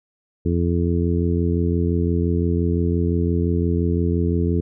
harmonic tone, 85.8 Hz, F2, 30 cents flat, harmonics 1 / 2 / 3 / 4 / 5, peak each -20 / -23 / -25 / -26 / -27 dBFS, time 0.45-4.61 s, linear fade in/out 10 ms, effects none

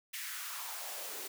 white noise with high-pass filter sweep, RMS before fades -42 dBFS, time 0.13-1.28 s, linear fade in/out 10 ms, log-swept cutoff 2100 to 350 Hz, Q 2.6, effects none

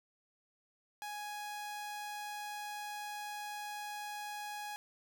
sawtooth tone, 832 Hz, G#5, 3 cents sharp, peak -37 dBFS, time 1.02-4.76 s, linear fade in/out 0 ms, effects none

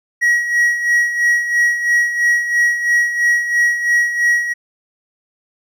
triangle tone with tremolo, 1909 Hz, A#6, 41 cents sharp, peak -8 dBFS, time 0.21-4.54 s, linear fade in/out 20 ms, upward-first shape sine, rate 3 Hz, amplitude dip 65%, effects none

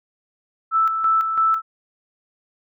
sine tone with tremolo, 1318.5 Hz, E6, in tune, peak -14 dBFS, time 0.71-1.62 s, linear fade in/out 50 ms, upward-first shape square, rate 3 Hz, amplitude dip 50%, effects none

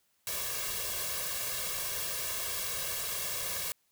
white noise with comb filter, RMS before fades -35 dBFS, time 0.27-3.72 s, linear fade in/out 0 ms, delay 1.8 ms, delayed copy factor +0.9, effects white hiss -73 dBFS RMS until 3.91 s

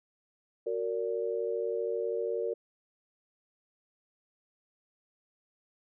sine chord, Gb augmented, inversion none, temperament just, 370 / 462.5 / 578.1 Hz, Gb4 / Bb4 / D5, 0 / -14 / -27 cents, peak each -36 / -31 / -37 dBFS, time 0.66-2.54 s, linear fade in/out 10 ms, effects none

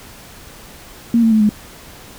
sine tone with pitch steps, 233.1 / 225.3 / 217.7 / 210.4 Hz, A#3 / A3 / A3 / G#3, 0 / +41 / -18 / +23 cents, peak -9 dBFS, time 1.14-1.492 s, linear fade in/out 2 ms, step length 88 ms, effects pink hiss -39 dBFS RMS until 2.18 s

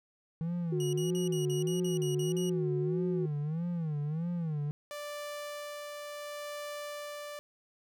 triangle tone with vibrato, 159.7 Hz, D#3, 45 cents sharp, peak -29 dBFS, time 0.41-4.71 s, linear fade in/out 0 ms, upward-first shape sine, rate 1.6 Hz, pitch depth 160 cents each way
sine tone with pitch glide, 363.1 to 366.5 Hz, F#4 to F#4, -33 to -16 cents, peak -31 dBFS, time 0.72-3.26 s, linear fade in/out 5 ms, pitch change +17 cents, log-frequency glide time 0.9-1.34 s
20% pulse tone bursts, 2900 Hz, F#7, 35 cents flat, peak -35 dBFS, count 10, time 0.8-2.496 s, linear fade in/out 2 ms, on 130 ms, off 44 ms
sawtooth tone with tremolo, 587.3 Hz, D5, in tune, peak -34 dBFS, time 4.91-7.39 s, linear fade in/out 0 ms, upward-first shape sine, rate 0.71 Hz, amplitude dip 25%
effects none

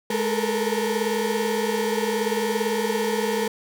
35% pulse tone cluster, 210.2 / 437.4 / 454.9 / 475.6 Hz, G#3 / A4 / A#4 / A#4, +21 / -10 / -42 / +35 cents, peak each -26 dBFS, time 0.1-3.48 s, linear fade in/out 5 ms, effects none

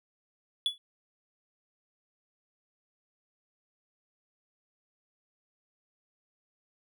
triangle tone with exponential decay, 3414 Hz, G#7, 47 cents sharp, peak -20 dBFS, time 0.66-0.78 s, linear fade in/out 1 ms, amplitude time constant 26 ms, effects none

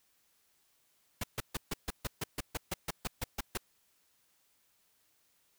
pink noise bursts, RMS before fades -35 dBFS, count 15, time 1.21-3.575 s, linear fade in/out 5 ms, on 27 ms, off 140 ms, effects white hiss -72 dBFS RMS until 5.58 s

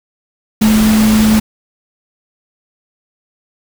sine tone in noise, 216.6 Hz, A3, 27 cents flat, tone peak -7 dBFS, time 0.61-1.4 s, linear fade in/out 10 ms, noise pink, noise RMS -18 dBFS, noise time 0.61-1.4 s, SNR +8 dB, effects none

